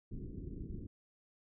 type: low-pass noise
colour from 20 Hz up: pink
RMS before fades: -44 dBFS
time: 0.11-0.87 s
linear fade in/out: 5 ms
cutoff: 380 Hz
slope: 48 dB/octave
effects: none